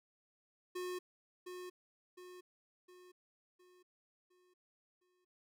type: tone with echo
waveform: square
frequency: 362.2 Hz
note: F#4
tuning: 37 cents flat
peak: -40 dBFS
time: 0.75-0.99 s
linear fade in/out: 10 ms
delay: 710 ms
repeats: 6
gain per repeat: -6 dB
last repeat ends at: 5.25 s
effects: none